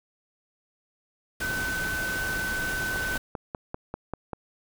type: noise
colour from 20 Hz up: pink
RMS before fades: -34 dBFS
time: 1.4-3.18 s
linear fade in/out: 5 ms
type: tone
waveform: sine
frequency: 1518 Hz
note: F#6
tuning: 44 cents sharp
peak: -28 dBFS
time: 1.41-3.18 s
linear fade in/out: 10 ms
type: click train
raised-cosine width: 1 ms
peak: -18 dBFS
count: 8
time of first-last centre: 2.96-4.333 s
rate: 5.1 Hz
effects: none